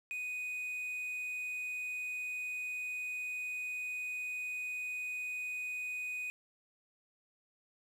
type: tone with quantisation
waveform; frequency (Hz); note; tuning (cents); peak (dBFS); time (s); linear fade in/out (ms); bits
triangle; 2489; D#7; 0; -35; 0.11-6.3; 0; 10
effects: none